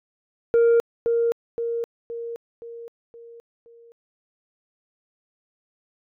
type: tone with echo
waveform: sine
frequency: 466.2 Hz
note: A#4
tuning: in tune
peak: -11 dBFS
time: 0.54-0.8 s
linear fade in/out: 0 ms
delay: 520 ms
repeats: 6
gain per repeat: -6 dB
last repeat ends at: 3.92 s
effects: tanh soft clip ceiling -13 dBFS